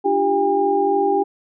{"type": "tone cluster", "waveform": "sine", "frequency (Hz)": [299.7, 350.4, 393.6, 806], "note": ["D4", "F4", "G4", "G5"], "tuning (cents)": [35, 6, 7, 48], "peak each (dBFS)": [-25, -25, -18, -19], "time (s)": [0.04, 1.24], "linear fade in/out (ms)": 20, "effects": []}